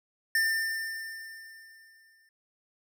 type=tone with exponential decay; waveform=square; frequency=1796 Hz; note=A6; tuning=35 cents sharp; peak=-23 dBFS; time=0.35-2.29 s; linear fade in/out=2 ms; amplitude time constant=420 ms; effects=none